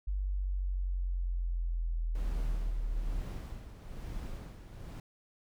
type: exponential sweep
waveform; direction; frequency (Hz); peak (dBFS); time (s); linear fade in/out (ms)
sine; down; 48.84 to 37.2; -30; 0.07-3.22; 10
type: noise with tremolo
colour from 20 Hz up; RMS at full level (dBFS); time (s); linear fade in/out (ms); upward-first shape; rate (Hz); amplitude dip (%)
brown; -40; 2.15-5; 2; sine; 1.1; 60
effects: none